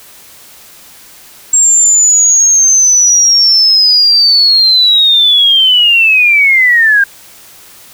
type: linear sweep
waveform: sine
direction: down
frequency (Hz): 7520 to 1586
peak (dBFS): -4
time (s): 1.53-7.04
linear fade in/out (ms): 5
effects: white hiss -37 dBFS RMS until 7.93 s